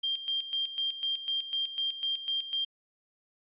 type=tone with tremolo; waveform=sine; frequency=3186 Hz; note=G7; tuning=27 cents sharp; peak=-27 dBFS; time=0.03-2.65 s; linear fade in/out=10 ms; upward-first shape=square; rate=4 Hz; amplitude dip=70%; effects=resampled to 8000 Hz